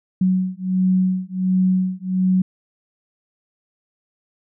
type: beating tone pair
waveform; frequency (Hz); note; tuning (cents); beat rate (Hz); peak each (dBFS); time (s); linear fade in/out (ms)
sine; 185 / 186.4; F#3 / F#3; 0 / +13; 1.4; -19; 0.21-2.42; 5
effects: none